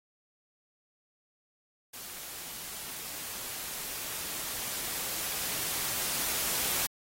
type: noise with level ramp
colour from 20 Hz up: white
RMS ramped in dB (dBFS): -43 to -30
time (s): 1.93-6.87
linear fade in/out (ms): 10
effects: AAC 48 kbps